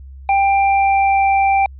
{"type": "tone with pitch glide", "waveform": "square", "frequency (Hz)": [790, 785], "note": ["G5", "G5"], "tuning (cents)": [13, 2], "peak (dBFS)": -12, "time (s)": [0.29, 1.66], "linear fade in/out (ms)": 2, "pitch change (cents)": -11, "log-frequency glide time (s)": [0.58, 1.24], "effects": ["added 67 Hz sine -33 dBFS peak until 1.79 s", "resampled to 8000 Hz"]}